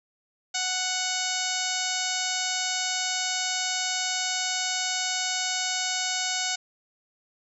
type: harmonic tone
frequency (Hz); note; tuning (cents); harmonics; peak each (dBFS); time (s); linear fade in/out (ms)
740; F#5; 0; 1 / 2 / 3 / 4 / 5 / 6 / 7 / 8 / 9 / 10; -35 / -35 / -35 / -35 / -35 / -35 / -35 / -35 / -35 / -35; 0.54-6.56; 10
effects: none